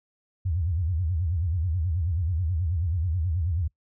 sine tone with vibrato, 85 Hz, F2, 46 cents flat, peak -23 dBFS, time 0.45-3.68 s, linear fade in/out 10 ms, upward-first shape sine, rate 9.3 Hz, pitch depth 200 cents each way, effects noise-tail reverb RT60 0.1 s tail -23 dB re dry

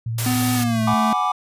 sine tone with vibrato, 114.6 Hz, A#2, 29 cents flat, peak -22 dBFS, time 0.06-0.94 s, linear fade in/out 5 ms, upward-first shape square, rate 13 Hz, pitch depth 23 cents each way
white noise, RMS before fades -26 dBFS, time 0.18-0.64 s, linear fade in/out 5 ms
square tone with pitch glide, 251.1 to 219.9 Hz, B3 to A3, +29 to -1 cents, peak -20 dBFS, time 0.26-1.13 s, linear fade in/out 2 ms, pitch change -230 cents, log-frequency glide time 0.55-0.82 s
triangle chord, G# half-diminished seventh, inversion third, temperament equal, 740 / 830.6 / 987.8 / 1174.7 Hz, F#5 / G#5 / B5 / D6, 0 / 0 / 0 / 0 cents, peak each -22 / -23 / -25 / -19 dBFS, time 0.87-1.32 s, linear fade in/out 5 ms
effects resampled to 32000 Hz

